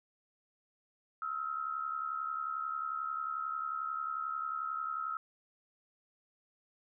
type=tone pair together; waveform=sine; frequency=1286 / 1357.2 Hz; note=E6 / F6; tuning=-43 / -50 cents; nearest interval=minor second; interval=93 cents; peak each=-36 / -39 dBFS; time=1.22-5.17 s; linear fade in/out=2 ms; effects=none